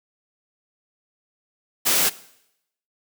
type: noise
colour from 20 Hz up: white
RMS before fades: -19 dBFS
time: 1.85-2.1 s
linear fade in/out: 20 ms
effects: noise-tail reverb RT60 0.8 s tail -19 dB re dry + high-pass 150 Hz 12 dB/octave